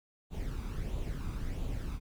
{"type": "noise with flanger", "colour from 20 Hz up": "brown", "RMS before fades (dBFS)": -36, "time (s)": [0.3, 2], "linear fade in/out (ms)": 50, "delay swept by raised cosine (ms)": [0.28, 0.84], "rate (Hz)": 1.5, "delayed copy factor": 0.55, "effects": []}